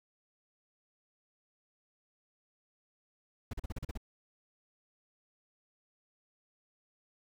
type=noise bursts; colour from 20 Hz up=brown; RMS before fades=-37 dBFS; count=8; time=3.51-3.975 s; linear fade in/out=5 ms; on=24 ms; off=39 ms; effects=none